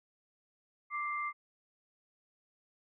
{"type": "tone pair together", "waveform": "sine", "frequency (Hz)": [1176.3, 2093], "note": ["D6", "C7"], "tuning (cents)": [2, 0], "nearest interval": "minor seventh", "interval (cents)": 998, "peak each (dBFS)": [-35, -38], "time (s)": [0.9, 1.33], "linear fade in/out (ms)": 50, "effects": []}